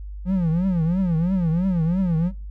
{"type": "tone with vibrato", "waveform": "triangle", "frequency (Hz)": 174.9, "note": "F3", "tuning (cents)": 3, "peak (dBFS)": -16, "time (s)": [0.25, 2.32], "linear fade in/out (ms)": 50, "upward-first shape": "triangle", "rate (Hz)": 3, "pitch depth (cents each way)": 200, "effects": ["noise-tail reverb RT60 0.3 s tail -21 dB re dry", "added 50 Hz sine -31 dBFS peak until 2.5 s"]}